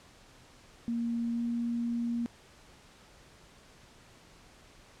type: tone with pitch glide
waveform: sine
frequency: 233.7 to 235.6 Hz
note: A#3 to A#3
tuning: +5 to +19 cents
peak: -29 dBFS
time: 0.88-2.26 s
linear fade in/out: 0 ms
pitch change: +14 cents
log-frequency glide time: 1.33-1.41 s
effects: pink hiss -57 dBFS RMS until 5 s + low-pass 8000 Hz 12 dB/octave